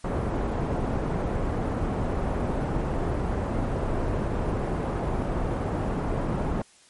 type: low-pass noise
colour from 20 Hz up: pink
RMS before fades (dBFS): -27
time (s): 0.04-6.62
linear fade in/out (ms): 5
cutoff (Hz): 860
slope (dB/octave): 12
effects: white hiss -56 dBFS RMS until 6.89 s + MP3 48 kbps